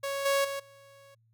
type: tone with level steps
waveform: sawtooth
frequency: 554.4 Hz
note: C#5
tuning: in tune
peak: -27 / -20 / -29 / -49 dBFS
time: 0.03-1.15 s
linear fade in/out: 10 ms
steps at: 0.25 / 0.44 / 0.59 s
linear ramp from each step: 10 ms
effects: added 113 Hz sine -64 dBFS peak until 1.33 s